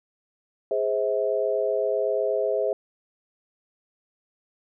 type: chord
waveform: sine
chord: Ab augmented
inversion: none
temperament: equal with one note detuned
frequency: 415.3 / 523.3 / 644.6 Hz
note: Ab4 / C5 / E5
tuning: 0 / 0 / -39 cents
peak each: -26 dBFS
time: 0.71-2.73 s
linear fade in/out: 2 ms
effects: none